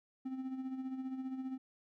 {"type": "tone with tremolo", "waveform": "triangle", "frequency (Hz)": 261.6, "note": "C4", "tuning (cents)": 0, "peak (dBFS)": -34, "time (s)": [0.25, 1.58], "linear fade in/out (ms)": 10, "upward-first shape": "sine", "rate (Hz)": 15, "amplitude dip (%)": 55, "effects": []}